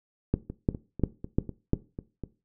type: two click trains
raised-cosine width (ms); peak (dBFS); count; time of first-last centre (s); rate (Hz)
3; -22 / -9; 8 / 5; 0.5-2.237 / 0.34-1.734; 4.03 / 2.87
effects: noise-tail reverb RT60 0.3 s tail -17 dB re dry